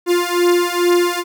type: beating tone pair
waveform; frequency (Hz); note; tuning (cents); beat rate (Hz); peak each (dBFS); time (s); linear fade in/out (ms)
45% pulse; 350 / 352.3; F4 / F4; +4 / +15; 2.3; -16; 0.06-1.24; 50
effects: none